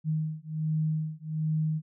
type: beating tone pair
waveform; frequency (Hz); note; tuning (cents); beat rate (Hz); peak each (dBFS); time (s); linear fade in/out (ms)
sine; 155.56 / 156.86; D#3 / D#3; 0 / +14; 1.3; -30; 0.04-1.82; 50
effects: none